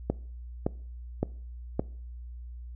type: click train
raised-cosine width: 2 ms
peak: -12 dBFS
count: 4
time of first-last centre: 0.1-1.795 s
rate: 1.77 Hz
effects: noise-tail reverb RT60 0.5 s tail -22 dB re dry + added 60 Hz sine -39 dBFS peak until 2.75 s